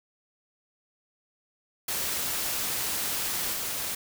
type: noise with level steps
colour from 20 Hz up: white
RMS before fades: -30 / -32 dBFS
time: 1.88-3.95 s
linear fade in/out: 5 ms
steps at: 3.53 s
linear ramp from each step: 2 ms
effects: none